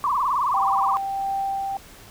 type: tone with vibrato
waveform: sine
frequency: 1070 Hz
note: C6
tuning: 38 cents sharp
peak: -19 dBFS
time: 0.04-0.97 s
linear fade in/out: 0 ms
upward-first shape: triangle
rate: 19 Hz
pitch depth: 220 cents each way
type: tone with tremolo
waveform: sine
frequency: 784 Hz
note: G5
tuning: in tune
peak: -22 dBFS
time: 0.54-1.77 s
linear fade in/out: 2 ms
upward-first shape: sine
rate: 1.5 Hz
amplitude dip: 25%
effects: pink hiss -46 dBFS RMS until 2.1 s